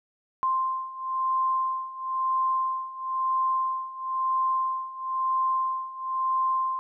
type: beating tone pair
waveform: sine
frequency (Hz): 1046.5 / 1047.5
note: C6 / C6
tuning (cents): 0 / +2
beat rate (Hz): 1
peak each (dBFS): -29 / -26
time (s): 0.43-6.79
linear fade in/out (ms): 0
effects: none